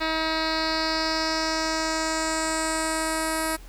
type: tone with low-pass filter sweep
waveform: 10% pulse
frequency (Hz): 318.9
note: D#4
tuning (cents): +43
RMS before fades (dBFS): -26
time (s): 0-3.57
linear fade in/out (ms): 20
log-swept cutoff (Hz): 3600 to 11000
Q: 3.6
effects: added 41 Hz sine -41 dBFS peak until 3.68 s + pink hiss -51 dBFS RMS until 3.68 s